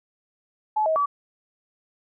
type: tone with pitch steps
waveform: sine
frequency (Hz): 858 / 636 / 1147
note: A5 / D#5 / D6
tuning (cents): -44 / +38 / -41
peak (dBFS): -19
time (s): 0.76-1.06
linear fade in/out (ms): 10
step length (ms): 100
effects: none